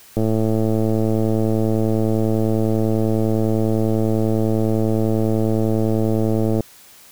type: click train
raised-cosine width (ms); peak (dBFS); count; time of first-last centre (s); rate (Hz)
2; -7; 709; 0.17-6.606; 110
effects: white hiss -46 dBFS RMS until 7.11 s